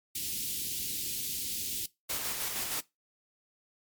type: band-stop noise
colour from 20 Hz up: white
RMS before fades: -35 dBFS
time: 0.15-1.86 s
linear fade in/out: 5 ms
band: 350 to 2800 Hz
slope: 24 dB/octave
type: noise with tremolo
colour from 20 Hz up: white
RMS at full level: -33 dBFS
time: 2.09-2.81 s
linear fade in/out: 10 ms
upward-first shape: square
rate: 6.4 Hz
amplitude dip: 30%
effects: noise-tail reverb RT60 0.2 s tail -20 dB re dry + MP3 96 kbps